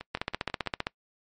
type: two click trains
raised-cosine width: 0.3 ms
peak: -22 / -12 dBFS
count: 5 / 12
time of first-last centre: 0.01-0.663 / 0.15-0.869 s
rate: 6.13 / 15.3 Hz
effects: noise-tail reverb RT60 0.1 s tail -24 dB re dry + MP3 48 kbps